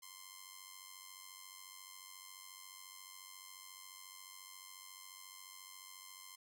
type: tone with amplitude modulation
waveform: 5% pulse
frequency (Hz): 1046.5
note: C6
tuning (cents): 0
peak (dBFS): -37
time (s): 0.02-6.36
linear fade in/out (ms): 10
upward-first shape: sine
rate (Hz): 94.2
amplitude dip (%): 70
effects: none